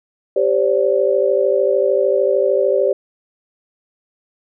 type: chord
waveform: sine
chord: G suspended fourth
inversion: none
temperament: equal with one note detuned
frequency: 392 / 523.3 / 576.6 Hz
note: G4 / C5 / D5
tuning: 0 / 0 / -32 cents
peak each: -17 dBFS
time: 0.36-2.93 s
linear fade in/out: 5 ms
effects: none